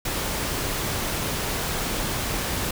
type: noise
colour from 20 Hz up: pink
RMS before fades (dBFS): -27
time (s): 0.05-2.71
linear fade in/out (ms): 5
effects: none